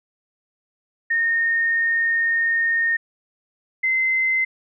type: tone pair in turn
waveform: sine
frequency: 1839 / 2064 Hz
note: A#6 / C7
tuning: -24 / -24 cents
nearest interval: major second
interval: 200 cents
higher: second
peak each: -17 dBFS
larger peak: neither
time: 1.1-2.97 / 3.83-4.45 s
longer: first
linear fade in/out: 10 ms
effects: none